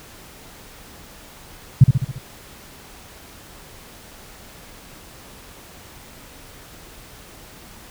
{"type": "tone with echo", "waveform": "sine", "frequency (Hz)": 130, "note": "C3", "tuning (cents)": -11, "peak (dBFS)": -3, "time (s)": [1.81, 1.84], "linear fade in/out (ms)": 5, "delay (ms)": 69, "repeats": 5, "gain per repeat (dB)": -5, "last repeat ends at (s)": 2.185, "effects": ["pink hiss -43 dBFS RMS until 7.9 s"]}